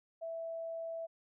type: tone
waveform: sine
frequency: 659.3 Hz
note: E5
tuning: in tune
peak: -38 dBFS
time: 0.21-1.07 s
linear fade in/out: 20 ms
effects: none